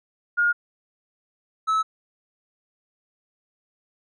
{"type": "tone pair in turn", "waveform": ["sine", "triangle"], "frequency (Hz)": [1425, 1300.2], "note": ["F6", "E6"], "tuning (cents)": [34, -24], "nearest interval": "major second", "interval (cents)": 158, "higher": "first", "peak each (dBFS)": -17, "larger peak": "neither", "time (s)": [[0.37, 0.53], [1.67, 1.83]], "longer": "neither", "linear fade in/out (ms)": 20, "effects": ["resampled to 22050 Hz"]}